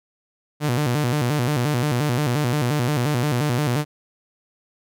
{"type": "tone with vibrato", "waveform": "sawtooth", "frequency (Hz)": 134.8, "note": "C#3", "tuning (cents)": -48, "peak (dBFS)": -15, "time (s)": [0.6, 3.85], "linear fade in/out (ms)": 50, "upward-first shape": "square", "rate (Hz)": 5.7, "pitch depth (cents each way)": 180, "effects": []}